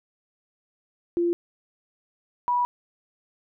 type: tone pair in turn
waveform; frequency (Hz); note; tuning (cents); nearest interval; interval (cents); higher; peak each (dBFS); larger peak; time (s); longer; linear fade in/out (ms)
sine; 344.9 / 975.5; F4 / B5; -22 / -22; octave + tritone; 1800; second; -20; neither; 1.17-1.33 / 2.48-2.65; second; 0
effects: none